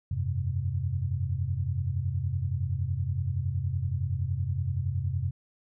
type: chord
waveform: sine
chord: F suspended second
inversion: none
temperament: equal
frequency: 87.31 / 98 / 130.81 Hz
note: F2 / G2 / C3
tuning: 0 / 0 / 0 cents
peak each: -31 dBFS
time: 0.11-5.31 s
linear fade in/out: 5 ms
effects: none